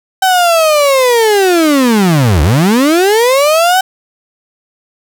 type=linear two-way sweep; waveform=35% pulse; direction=down then up; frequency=768 to 68.6 to 768 Hz; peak=-5 dBFS; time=0.22-3.81 s; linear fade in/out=5 ms; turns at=2.42 s; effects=none